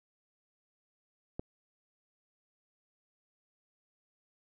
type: click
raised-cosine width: 2 ms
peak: -23 dBFS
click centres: 1.395 s
effects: none